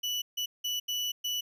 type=tone bursts at uneven times; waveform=35% pulse; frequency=2960 Hz; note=F#7; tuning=in tune; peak=-28 dBFS; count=5; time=0.03-0.22 / 0.37-0.46 / 0.64-0.8 / 0.88-1.12 / 1.24-1.41 s; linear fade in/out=10 ms; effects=none